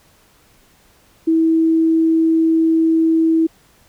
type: tone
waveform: sine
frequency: 324.4 Hz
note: E4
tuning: 28 cents flat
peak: -11 dBFS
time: 1.27-3.47 s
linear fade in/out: 10 ms
effects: pink hiss -53 dBFS RMS until 3.88 s